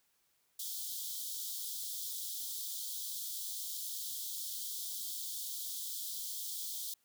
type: high-pass noise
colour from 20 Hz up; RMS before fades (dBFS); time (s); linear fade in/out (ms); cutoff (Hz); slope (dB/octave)
white; -41; 0.59-6.94; 5; 3200; 96
effects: white hiss -75 dBFS RMS until 7.04 s